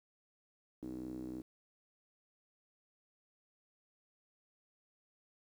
sawtooth tone with band-pass filter, 63 Hz, B1, 35 cents sharp, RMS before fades -44 dBFS, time 0.82-1.42 s, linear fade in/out 10 ms, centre 300 Hz, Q 7, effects 11-bit

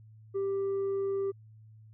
sine tone with tanh clipping, 392.6 Hz, G4, 3 cents sharp, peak -29 dBFS, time 0.34-1.32 s, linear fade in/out 20 ms, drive 2 dB, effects added 109 Hz sine -51 dBFS peak until 1.93 s

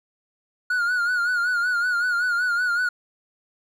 triangle tone with vibrato, 1443 Hz, F#6, 44 cents flat, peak -18 dBFS, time 0.7-2.89 s, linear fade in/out 5 ms, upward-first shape sine, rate 5.3 Hz, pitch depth 64 cents each way, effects none

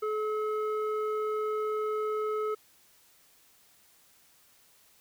square tone with low-pass filter, 428.9 Hz, A4, 44 cents flat, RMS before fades -31 dBFS, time 0.02-2.55 s, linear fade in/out 10 ms, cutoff 1200 Hz, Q 2, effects white hiss -62 dBFS RMS until 5 s

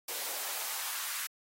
white noise with high-pass filter sweep, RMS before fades -37 dBFS, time 0.08-1.27 s, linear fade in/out 5 ms, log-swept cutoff 450 to 1400 Hz, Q 1.6, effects AAC 48 kbps

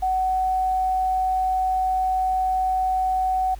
sine tone with quantisation, 750 Hz, F#5, 23 cents sharp, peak -19 dBFS, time 0.02-3.55 s, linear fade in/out 10 ms, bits 8, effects added 50 Hz sine -35 dBFS peak until 3.59 s + pink hiss -51 dBFS RMS until 3.59 s

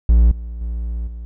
triangle tone with level steps, 57.7 Hz, A#1, 17 cents flat, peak -6 / -24 / -19 / -26 dBFS, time 0.09-1.25 s, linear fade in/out 0 ms, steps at 0.31 / 0.61 / 1.07 s, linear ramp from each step 5 ms, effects none

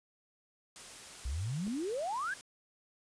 white noise, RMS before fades -49 dBFS, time 0.76-2.41 s, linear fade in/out 0 ms
sine exponential sweep, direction up, 57.2 to 1688 Hz, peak -33 dBFS, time 1.25-2.34 s, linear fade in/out 5 ms
clicks, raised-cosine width 2 ms, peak -37 dBFS, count 2, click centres 1.668 / 1.679 s
effects resampled to 22050 Hz

